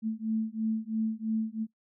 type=beating tone pair; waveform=sine; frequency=219.2 / 222.2 Hz; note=A3 / A3; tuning=-6 / +17 cents; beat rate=3 Hz; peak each=-31 dBFS; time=0.02-1.67 s; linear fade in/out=50 ms; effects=noise-tail reverb RT60 0.1 s tail -19 dB re dry